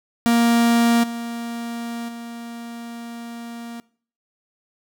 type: tone with level steps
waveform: 45% pulse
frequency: 234.1 Hz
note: A#3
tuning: 8 cents sharp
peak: -14 / -27 / -32 dBFS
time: 0.26-3.8 s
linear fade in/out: 0 ms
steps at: 1.03 / 2.08 s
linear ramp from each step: 10 ms
effects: noise-tail reverb RT60 0.5 s tail -22 dB re dry